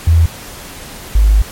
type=tone pair in turn; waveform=sine; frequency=82.41 / 51.54 Hz; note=E2 / G#1; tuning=0 / -12 cents; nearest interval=minor sixth; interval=812 cents; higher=first; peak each=-5 dBFS; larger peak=neither; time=0.07-0.26 / 1.15-1.42 s; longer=second; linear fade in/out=5 ms; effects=pink hiss -31 dBFS RMS until 1.51 s + MP3 64 kbps